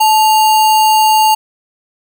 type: tone with sample-and-hold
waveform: sine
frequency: 869 Hz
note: A5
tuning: 22 cents flat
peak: -6 dBFS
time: 0-1.35 s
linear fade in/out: 10 ms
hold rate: 3675 Hz
effects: none